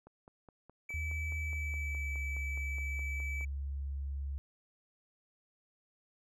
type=click train; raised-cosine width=1 ms; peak=-40 dBFS; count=17; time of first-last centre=0.07-3.41 s; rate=4.79 Hz
type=tone; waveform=triangle; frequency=2302 Hz; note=D7; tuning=35 cents flat; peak=-37 dBFS; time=0.89-3.45 s; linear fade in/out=5 ms
type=tone with pitch glide; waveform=sine; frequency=77.78 to 69.29 Hz; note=D#2 to C#2; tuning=0 to 0 cents; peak=-35 dBFS; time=0.94-4.38 s; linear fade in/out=0 ms; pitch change=-200 cents; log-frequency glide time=1.39-2.17 s
effects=none